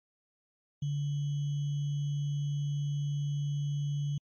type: tone with sample-and-hold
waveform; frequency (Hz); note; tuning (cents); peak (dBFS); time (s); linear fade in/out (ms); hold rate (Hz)
sine; 144.2; D3; -31; -29; 0.82-4.18; 5; 3150
effects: MP3 32 kbps